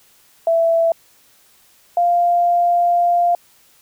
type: tone pair in turn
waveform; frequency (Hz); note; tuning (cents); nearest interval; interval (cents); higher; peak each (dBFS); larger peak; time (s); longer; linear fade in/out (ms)
sine; 664 / 697.4; E5 / F5; +12 / -3; minor second; 85; second; -12; neither; 0.47-0.92 / 1.97-3.35; second; 2
effects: white hiss -53 dBFS RMS until 3.81 s